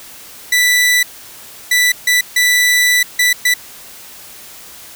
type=tone bursts at uneven times; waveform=sawtooth; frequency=1975.5 Hz; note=B6; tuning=in tune; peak=-6 dBFS; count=6; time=0.52-1.03 / 1.71-1.92 / 2.07-2.21 / 2.36-3.03 / 3.19-3.33 / 3.45-3.54 s; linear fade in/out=5 ms; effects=white hiss -36 dBFS RMS until 4.95 s